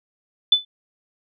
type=tone with exponential decay; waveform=sine; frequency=3498 Hz; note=A7; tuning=11 cents flat; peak=-7 dBFS; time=0.52-0.65 s; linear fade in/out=5 ms; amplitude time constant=27 ms; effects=none